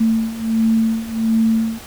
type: beating tone pair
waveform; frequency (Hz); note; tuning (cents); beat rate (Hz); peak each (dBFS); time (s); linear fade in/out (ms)
sine; 223.2 / 224.6; A3 / A3; +25 / +36; 1.4; -19 / -16; 0-1.79; 10
effects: pink hiss -37 dBFS RMS until 1.86 s